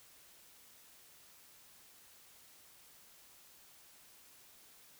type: silence
effects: white hiss -61 dBFS RMS until 4.99 s